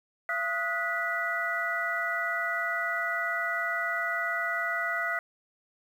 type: tone cluster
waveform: sine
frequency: 680 / 1258 / 1465 / 1965 Hz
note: F5 / D#6 / F#6 / B6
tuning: -46 / +19 / -18 / -9 cents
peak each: -35 / -35 / -32 / -31 dBFS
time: 0.29-5.19 s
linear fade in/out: 2 ms
effects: 9-bit